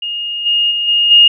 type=tone with level steps; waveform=sine; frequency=2847 Hz; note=F7; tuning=33 cents sharp; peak=-18 / -10 / -14 / -9 / -3 dBFS; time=0.02-1.28 s; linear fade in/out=5 ms; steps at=0.45 / 0.7 / 0.87 / 1.1 s; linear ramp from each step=20 ms; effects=none